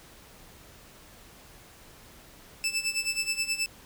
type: tone with tremolo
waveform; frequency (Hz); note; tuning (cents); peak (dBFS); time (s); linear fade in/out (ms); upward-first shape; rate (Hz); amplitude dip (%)
20% pulse; 2637; E7; 0; -20; 2.64-3.66; 0; sine; 9.4; 80
effects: pink hiss -52 dBFS RMS until 3.85 s